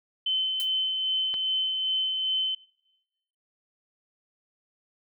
sine tone with tremolo, 3062 Hz, G7, 41 cents flat, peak -23 dBFS, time 0.26-2.55 s, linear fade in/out 5 ms, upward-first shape sine, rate 2.5 Hz, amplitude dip 30%
blue noise with exponential decay, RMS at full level -34 dBFS, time 0.6-0.7 s, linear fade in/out 0 ms, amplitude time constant 21 ms
click, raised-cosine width 0.3 ms, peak -23 dBFS, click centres 1.341 s
effects noise-tail reverb RT60 1.0 s tail -23 dB re dry

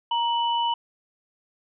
sine tone pair together, 937 / 2973 Hz, A#5 / F#7, +9 / +8 cents, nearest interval octave + minor sixth, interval 1999 cents, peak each -22 / -28 dBFS, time 0.11-0.74 s, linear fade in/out 5 ms, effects none

